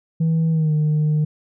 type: tone with pitch glide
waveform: sine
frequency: 162.3 to 152.31 Hz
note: E3 to D#3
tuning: -27 to -37 cents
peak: -13 dBFS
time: 0.2-1.25 s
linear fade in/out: 10 ms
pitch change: -110 cents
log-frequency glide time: 0.51-0.73 s
effects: tanh soft clip ceiling -14 dBFS